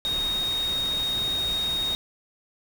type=tone in noise; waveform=sine; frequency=3729 Hz; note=A#7; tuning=in tune; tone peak=-24 dBFS; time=0.05-1.95 s; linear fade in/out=0 ms; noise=pink; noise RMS=-36 dBFS; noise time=0.05-1.95 s; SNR=+9 dB; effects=none